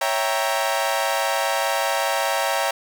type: chord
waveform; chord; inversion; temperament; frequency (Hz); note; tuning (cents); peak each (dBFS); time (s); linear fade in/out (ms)
sawtooth; C# diminished seventh; none; equal; 554.4 / 659.3 / 784 / 932.3; C#5 / E5 / G5 / Bb5; 0 / 0 / 0 / 0; -22; 0.01-2.71; 5
effects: none